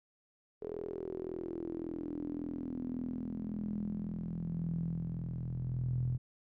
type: tone with band-pass filter sweep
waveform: sawtooth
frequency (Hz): 41.8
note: E1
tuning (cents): +25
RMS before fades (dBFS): -38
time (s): 0.61-6.18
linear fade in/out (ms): 20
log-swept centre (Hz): 430 to 120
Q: 8.3
effects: none